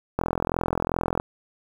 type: click train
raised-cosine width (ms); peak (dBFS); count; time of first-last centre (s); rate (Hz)
1; -9; 44; 0.19-1.199; 42.6
effects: 7-bit